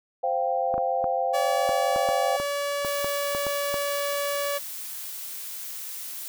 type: chord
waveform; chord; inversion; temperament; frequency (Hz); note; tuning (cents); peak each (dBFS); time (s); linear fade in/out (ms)
sine; C suspended fourth; none; just; 523.3 / 697.7 / 784.9; C5 / F5 / G5; 0 / -2 / +2; -27; 0.23-2.37; 10
type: clicks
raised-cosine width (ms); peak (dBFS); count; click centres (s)
1; -18; 12; 0.741 / 0.78 / 1.042 / 1.692 / 1.961 / 2.089 / 2.4 / 2.848 / 3.045 / 3.349 / 3.467 / 3.742
type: tone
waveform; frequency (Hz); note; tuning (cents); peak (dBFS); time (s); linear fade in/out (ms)
sawtooth; 571; D5; -49; -22; 1.33-4.59; 20
type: noise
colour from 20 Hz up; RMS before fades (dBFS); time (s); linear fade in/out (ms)
blue; -36; 2.85-6.28; 0
effects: none